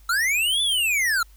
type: linear two-way sweep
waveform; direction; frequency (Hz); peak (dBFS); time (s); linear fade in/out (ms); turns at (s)
square; up then down; 1318.5 to 3520 to 1318.5; -20; 0.09-1.23; 5; 0.62
effects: added 50 Hz sine -47 dBFS peak until 1.36 s + white hiss -59 dBFS RMS until 1.36 s